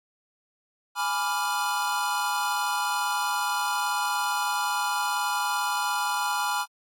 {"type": "chord", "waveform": "square", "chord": "G# diminished seventh", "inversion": "none", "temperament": "equal", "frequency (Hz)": [830.6, 987.8, 1174.7, 1396.9], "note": ["G#5", "B5", "D6", "F6"], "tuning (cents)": [0, 0, 0, 0], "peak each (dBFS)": [-31, -30, -34, -31], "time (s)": [0.95, 6.66], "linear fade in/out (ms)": 50, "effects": ["AAC 48 kbps"]}